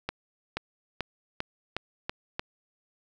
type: accelerating click train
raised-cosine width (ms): 0.3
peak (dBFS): -14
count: 7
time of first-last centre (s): 0.09-2.395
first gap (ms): 480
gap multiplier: 0.91
effects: none